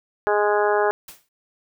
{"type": "harmonic tone", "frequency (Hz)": 207.7, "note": "G#3", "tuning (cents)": 0, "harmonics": [2, 3, 4, 5, 6, 7, 8], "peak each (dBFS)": [-20, -24, -23, -28, -30, -29, -29], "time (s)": [0.27, 0.91], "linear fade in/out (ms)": 0}
{"type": "noise with exponential decay", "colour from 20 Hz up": "white", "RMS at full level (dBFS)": -36, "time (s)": [1.08, 1.29], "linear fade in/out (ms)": 5, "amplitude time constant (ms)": 44}
{"effects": []}